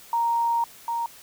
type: tone pair in turn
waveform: sine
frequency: 932.3 / 932.3 Hz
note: A#5 / A#5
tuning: 0 / 0 cents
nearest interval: unison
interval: 0 cents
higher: neither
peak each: -20 / -24 dBFS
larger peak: first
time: 0.13-0.64 / 0.88-1.06 s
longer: first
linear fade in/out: 2 ms
effects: white hiss -48 dBFS RMS until 1.22 s